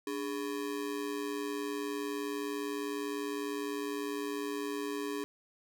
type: ring-modulated tone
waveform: square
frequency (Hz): 352.4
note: F4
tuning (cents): +16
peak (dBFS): -32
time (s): 0.07-5.24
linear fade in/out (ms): 0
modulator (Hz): 59.9
effects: none